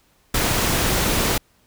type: noise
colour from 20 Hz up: pink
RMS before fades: -20 dBFS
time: 0.34-1.38 s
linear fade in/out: 5 ms
effects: pink hiss -60 dBFS RMS until 1.66 s